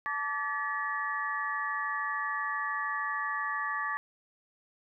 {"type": "tone cluster", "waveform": "sine", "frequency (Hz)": [871, 1156, 1723, 1910], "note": ["A5", "D6", "A6", "A#6"], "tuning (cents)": [-18, -28, -37, 42], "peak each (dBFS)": [-40, -33, -35, -38], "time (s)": [0.06, 3.97], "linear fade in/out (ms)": 0, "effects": []}